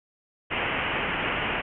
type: low-pass noise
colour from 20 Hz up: white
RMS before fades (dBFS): -28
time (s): 0.5-1.62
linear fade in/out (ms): 20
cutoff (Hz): 3000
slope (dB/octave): 96
effects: none